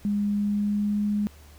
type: tone with pitch glide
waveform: sine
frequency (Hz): 204.9 to 207.2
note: G#3 to G#3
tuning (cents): -23 to -4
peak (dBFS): -22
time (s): 0.05-1.27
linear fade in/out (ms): 0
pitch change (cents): +19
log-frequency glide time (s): 0.31-1.05
effects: added 74 Hz sine -48 dBFS peak until 1.58 s + pink hiss -54 dBFS RMS until 1.58 s